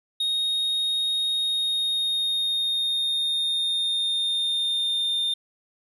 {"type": "tone with pitch glide", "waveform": "triangle", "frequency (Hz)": [3729, 3621], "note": ["A#7", "A7"], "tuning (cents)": [0, 49], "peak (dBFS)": -21, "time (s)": [0.2, 5.34], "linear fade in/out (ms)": 5, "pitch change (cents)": -51, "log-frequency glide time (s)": [1.35, 5.18], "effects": []}